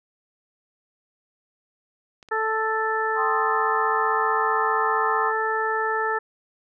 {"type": "clicks", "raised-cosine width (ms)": 0.2, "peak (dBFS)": -29, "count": 2, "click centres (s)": [2.228, 2.287]}
{"type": "harmonic tone", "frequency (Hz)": 440, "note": "A4", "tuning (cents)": 0, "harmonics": [1, 2, 3, 4], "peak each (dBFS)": [-27, -27, -27, -27], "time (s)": [2.31, 6.19], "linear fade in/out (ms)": 10}
{"type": "chord", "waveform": "sine", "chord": "C minor", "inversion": "second", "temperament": "equal", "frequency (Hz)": [784, 1046.5, 1244.5], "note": ["G5", "C6", "Eb6"], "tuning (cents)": [0, 0, 0], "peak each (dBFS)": [-30, -26, -27], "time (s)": [3.15, 5.33], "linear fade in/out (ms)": 50}
{"effects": []}